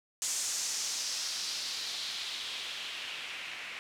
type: noise with low-pass filter sweep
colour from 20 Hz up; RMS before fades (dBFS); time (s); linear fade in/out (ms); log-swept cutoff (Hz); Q
blue; -37; 0.22-3.79; 0; 7300 to 2300; 2.3
effects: none